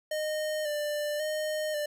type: tone with vibrato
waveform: square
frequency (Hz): 604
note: D5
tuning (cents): +48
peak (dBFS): -30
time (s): 0.11-1.86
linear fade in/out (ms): 5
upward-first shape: square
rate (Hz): 0.92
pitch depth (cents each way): 31
effects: none